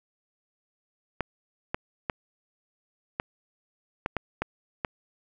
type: clicks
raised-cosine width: 0.5 ms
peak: -12 dBFS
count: 8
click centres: 1.207 / 1.745 / 2.098 / 3.199 / 4.061 / 4.167 / 4.42 / 4.848 s
effects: none